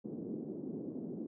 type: band-pass noise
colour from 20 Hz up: pink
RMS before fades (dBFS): -42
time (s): 0.04-1.27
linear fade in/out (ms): 10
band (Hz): 200 to 370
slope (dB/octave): 24
effects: none